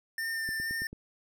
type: tone with vibrato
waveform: square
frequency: 1799 Hz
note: A6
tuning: 38 cents sharp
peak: -32 dBFS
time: 0.18-0.87 s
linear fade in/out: 2 ms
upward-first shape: triangle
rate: 2.2 Hz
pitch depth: 19 cents each way
type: click train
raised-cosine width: 3 ms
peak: -30 dBFS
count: 5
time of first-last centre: 0.49-0.93 s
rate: 9.1 Hz
effects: none